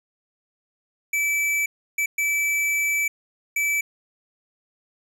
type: tone bursts at uneven times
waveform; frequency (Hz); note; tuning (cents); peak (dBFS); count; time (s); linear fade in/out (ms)
square; 2310; D7; -29; -21; 4; 1.13-1.66 / 1.98-2.06 / 2.18-3.08 / 3.56-3.81; 5
effects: none